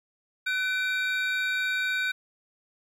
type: tone cluster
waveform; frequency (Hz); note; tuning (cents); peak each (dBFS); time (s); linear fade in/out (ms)
triangle; 1506 / 2350 / 3759; F#6 / D7 / A#7; +30 / +1 / +14; -25 / -30 / -33; 0.46-2.12; 10
effects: 10-bit